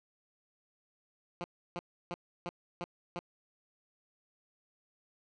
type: tone bursts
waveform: 10% pulse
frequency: 174.61 Hz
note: F3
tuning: in tune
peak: -28 dBFS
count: 6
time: 1.41-3.19 s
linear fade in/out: 0 ms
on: 30 ms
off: 320 ms
effects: low-pass 4000 Hz 12 dB/octave